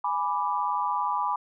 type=chord; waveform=sine; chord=G# diminished; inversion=none; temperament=equal; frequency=830.6 / 987.8 / 1174.7 Hz; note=G#5 / B5 / D6; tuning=0 / 0 / 0 cents; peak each=-30 / -27 / -30 dBFS; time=0.04-1.36 s; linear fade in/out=5 ms; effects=none